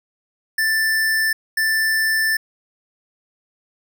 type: tone bursts at uneven times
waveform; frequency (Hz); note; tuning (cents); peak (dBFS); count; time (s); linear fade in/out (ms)
square; 1768; A6; +8; -17; 2; 0.58-1.33 / 1.57-2.37; 5
effects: none